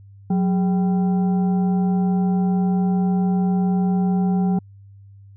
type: tone with frequency modulation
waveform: sine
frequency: 183.5 Hz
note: F#3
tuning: 14 cents flat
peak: -16 dBFS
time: 0.3-4.59 s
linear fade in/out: 5 ms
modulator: 594 Hz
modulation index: 0.41
effects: added 99 Hz sine -42 dBFS peak until 5.36 s